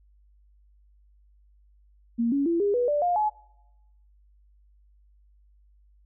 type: tone with pitch steps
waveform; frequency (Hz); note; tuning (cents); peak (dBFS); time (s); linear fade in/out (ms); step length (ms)
sine; 233.1 / 280.4 / 337.4 / 405.9 / 488.2 / 587.4 / 706.6 / 850.1; A#3 / C#4 / E4 / G#4 / B4 / D5 / F5 / G#5; 0 / +20 / +40 / -40 / -20 / 0 / +20 / +40; -21; 2.18-3.3; 20; 140
effects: noise-tail reverb RT60 0.9 s tail -22 dB re dry + added 50 Hz sine -56 dBFS peak until 6.05 s